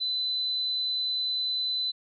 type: tone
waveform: sine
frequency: 4015 Hz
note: B7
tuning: 28 cents sharp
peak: -26 dBFS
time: 0-1.92 s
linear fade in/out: 20 ms
effects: none